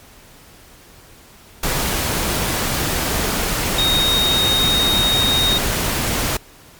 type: tone in noise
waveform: sine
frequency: 3729 Hz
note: A#7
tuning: in tune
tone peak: -15 dBFS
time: 3.78-5.58 s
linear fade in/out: 5 ms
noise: pink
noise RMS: -20 dBFS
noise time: 1.63-6.37 s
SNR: +2 dB
effects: pink hiss -45 dBFS RMS until 6.79 s + MP3 96 kbps